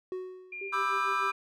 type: tone with exponential decay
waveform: triangle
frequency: 370 Hz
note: F#4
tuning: in tune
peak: -29 dBFS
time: 0.12-0.86 s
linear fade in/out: 1 ms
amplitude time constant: 160 ms
type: tone with pitch glide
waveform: sine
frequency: 2400 to 2422 Hz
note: D7 to D#7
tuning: +37 to -47 cents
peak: -37 dBFS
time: 0.52-1.32 s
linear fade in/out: 5 ms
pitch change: +16 cents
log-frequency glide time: 0.91-1.06 s
type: tone with tremolo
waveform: sine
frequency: 392 Hz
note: G4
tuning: in tune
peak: -36 dBFS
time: 0.61-1.32 s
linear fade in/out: 5 ms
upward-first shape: sine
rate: 6.6 Hz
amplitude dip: 85%
type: chord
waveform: triangle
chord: E minor seventh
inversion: second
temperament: just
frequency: 988.9 / 1186.7 / 1318.5 / 1582.2 Hz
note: B5 / D6 / E6 / G6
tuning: +2 / +18 / 0 / +16 cents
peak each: -33 / -29 / -29 / -34 dBFS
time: 0.72-1.32 s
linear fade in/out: 20 ms
effects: none